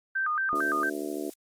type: tone with vibrato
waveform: sine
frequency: 1382 Hz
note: F6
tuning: 19 cents flat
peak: -25 dBFS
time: 0.15-0.9 s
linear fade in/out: 10 ms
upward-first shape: square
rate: 4.4 Hz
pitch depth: 210 cents each way
type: harmonic tone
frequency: 73.42 Hz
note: D2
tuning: in tune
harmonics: 3 / 4 / 5 / 6 / 7 / 8 / 9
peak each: -45 / -34 / -35 / -40 / -44 / -48 / -41 dBFS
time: 0.53-1.3 s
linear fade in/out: 0 ms
type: noise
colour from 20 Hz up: violet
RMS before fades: -42 dBFS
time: 0.55-1.34 s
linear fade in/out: 5 ms
effects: low-pass 11000 Hz 12 dB/octave + Opus 48 kbps